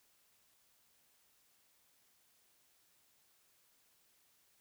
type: silence
effects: white hiss -72 dBFS RMS until 4.6 s